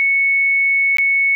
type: tone with dropouts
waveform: sine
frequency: 2211 Hz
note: C#7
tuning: 5 cents flat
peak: -12 dBFS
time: 0-1.35 s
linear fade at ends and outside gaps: 0 ms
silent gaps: 0.97-0.984 s
effects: none